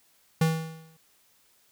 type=tone with exponential decay; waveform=square; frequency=161.2 Hz; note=E3; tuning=38 cents flat; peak=-19 dBFS; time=0.41-0.97 s; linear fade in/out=5 ms; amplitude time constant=120 ms; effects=white hiss -64 dBFS RMS until 1.71 s